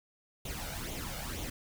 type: noise with flanger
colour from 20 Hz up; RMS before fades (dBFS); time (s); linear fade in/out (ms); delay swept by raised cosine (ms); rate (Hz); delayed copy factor
pink; -39; 0.45-1.5; 5; 0.3 to 1.4; 2.1; +0.65
effects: none